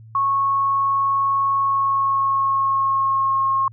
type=tone with pitch glide; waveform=sine; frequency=1100 to 1079.9 Hz; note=C#6 to C#6; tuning=-14 to -46 cents; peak=-16 dBFS; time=0.15-3.68 s; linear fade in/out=2 ms; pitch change=-32 cents; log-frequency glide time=1.56-3.39 s; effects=added 111 Hz sine -40 dBFS peak until 3.72 s